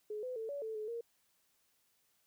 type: tone with pitch steps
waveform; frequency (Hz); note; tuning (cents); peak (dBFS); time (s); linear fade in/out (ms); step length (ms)
sine; 423.7 / 506 / 445.5 / 569 / 441.8 / 428.7 / 466.6; G#4 / B4 / A4 / C#5 / A4 / A4 / A#4; +35 / +42 / +22 / +45 / +7 / -45 / +2; -38; 0.1-1.01; 5; 130
effects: white hiss -75 dBFS RMS until 2.26 s